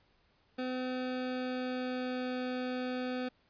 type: tone with pitch glide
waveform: 25% pulse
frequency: 254.7 to 252.5 Hz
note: C4 to B3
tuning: -46 to +39 cents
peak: -30 dBFS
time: 0.58-3.29 s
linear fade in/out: 10 ms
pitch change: -15 cents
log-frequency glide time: 0.86-2.37 s
effects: pink hiss -70 dBFS RMS until 3.49 s + resampled to 11025 Hz